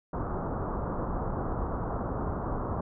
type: low-pass noise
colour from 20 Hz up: pink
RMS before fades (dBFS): -32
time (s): 0.13-2.81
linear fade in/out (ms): 5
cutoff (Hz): 1300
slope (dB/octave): 48
effects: none